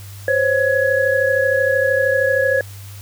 sine tone cluster, 516 / 549 / 1679 Hz, C5 / C#5 / G#6, -24 / -17 / +18 cents, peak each -18 dBFS, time 0.28-2.61 s, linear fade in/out 2 ms, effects added 99 Hz sine -33 dBFS peak until 3.01 s + white hiss -42 dBFS RMS until 3.01 s

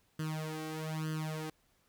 sawtooth tone with flanger, 156.7 Hz, D#3, 13 cents sharp, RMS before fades -38 dBFS, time 0.19-1.5 s, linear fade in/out 5 ms, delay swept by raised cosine 0.64 to 2.64 ms, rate 1.1 Hz, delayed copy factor +0.95, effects pink hiss -72 dBFS RMS until 1.88 s

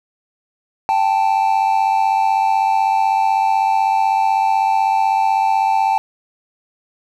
triangle tone pair together, 784 / 880 Hz, G5 / A5, 0 / 0 cents, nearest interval major second, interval 200 cents, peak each -14 dBFS, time 0.89-5.98 s, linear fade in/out 0 ms, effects none

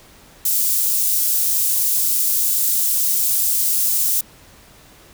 white high-pass noise, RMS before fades -18 dBFS, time 0.45-4.21 s, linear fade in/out 5 ms, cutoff 7800 Hz, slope 12 dB/octave, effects pink hiss -47 dBFS RMS until 5.13 s

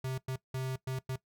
square tone bursts at uneven times, 130.7 Hz, C3, 1 cent flat, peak -34 dBFS, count 5, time 0.04-0.18 / 0.28-0.36 / 0.54-0.76 / 0.87-0.99 / 1.09-1.16 s, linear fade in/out 5 ms, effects noise-tail reverb RT60 0.1 s tail -18 dB re dry

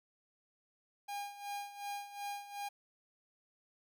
45% pulse tone with tremolo, 811 Hz, G#5, 41 cents flat, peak -38 dBFS, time 1.08-2.69 s, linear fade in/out 10 ms, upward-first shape sine, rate 2.7 Hz, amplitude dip 75%, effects none

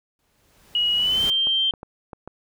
pink noise with exponential growth, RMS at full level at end -31 dBFS, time 0.19-1.3 s, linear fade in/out 1 ms, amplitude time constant 240 ms
sine tone with pitch glide, 2904 to 3149 Hz, F#7 to G7, -33 to +7 cents, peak -18 dBFS, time 0.75-1.71 s, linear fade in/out 2 ms, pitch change +140 cents, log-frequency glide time 0.97-1.26 s
clicks, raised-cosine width 1 ms, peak -22 dBFS, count 5, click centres 1.471 / 1.738 / 1.831 / 2.132 / 2.276 s
effects none

